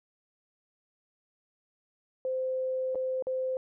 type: tone with dropouts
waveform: sine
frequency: 518 Hz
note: C5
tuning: 17 cents flat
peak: -28 dBFS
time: 2.25-3.57 s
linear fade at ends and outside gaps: 1 ms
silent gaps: 2.948-2.955 / 3.224-3.269 s
effects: none